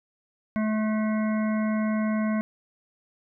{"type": "harmonic tone", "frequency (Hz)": 216.1, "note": "A3", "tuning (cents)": -31, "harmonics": [1, 3, 5, 7, 9, 10], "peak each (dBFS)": [-23, -33, -37, -40, -42, -43], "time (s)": [0.56, 2.41], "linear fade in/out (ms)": 0, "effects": []}